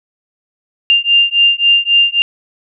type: beating tone pair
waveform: sine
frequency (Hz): 2794 / 2797.7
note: F7 / F7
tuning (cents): 0 / +2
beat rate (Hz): 3.7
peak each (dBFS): -11 / -11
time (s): 0.9-2.22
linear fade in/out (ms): 0
effects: none